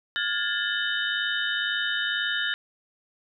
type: tone cluster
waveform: sine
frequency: 1421 / 1658 / 1760 / 3025 / 3688 Hz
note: F6 / G#6 / A6 / F#7 / A#7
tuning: +30 / -3 / 0 / +38 / -19 cents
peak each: -31 dBFS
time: 0.16-2.54 s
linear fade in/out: 0 ms
effects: none